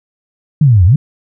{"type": "exponential two-way sweep", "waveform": "sine", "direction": "down then up", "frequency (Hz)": [160.2, 82.3, 160.2], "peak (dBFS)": -4, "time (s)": [0.61, 0.96], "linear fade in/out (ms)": 5, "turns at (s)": 0.85, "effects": []}